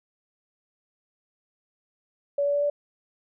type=tone with pitch steps; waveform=sine; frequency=569 / 573 / 576.9 / 581 Hz; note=C#5 / D5 / D5 / D5; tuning=+45 / -43 / -31 / -19 cents; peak=-21 dBFS; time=2.38-2.7 s; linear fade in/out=5 ms; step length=80 ms; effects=none